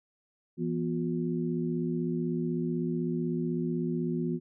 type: tone cluster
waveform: sine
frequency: 167.7 / 243.7 / 357.6 Hz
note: E3 / B3 / F4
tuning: +30 / -23 / +41 cents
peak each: -31 / -32 / -34 dBFS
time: 0.57-4.4 s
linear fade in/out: 50 ms
effects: none